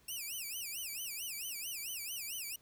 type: tone with vibrato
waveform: 5% pulse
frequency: 2637 Hz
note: E7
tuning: in tune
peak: -31 dBFS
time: 0.08-2.56 s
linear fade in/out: 5 ms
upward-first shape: sine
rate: 4.5 Hz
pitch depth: 250 cents each way
effects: pink hiss -67 dBFS RMS until 2.61 s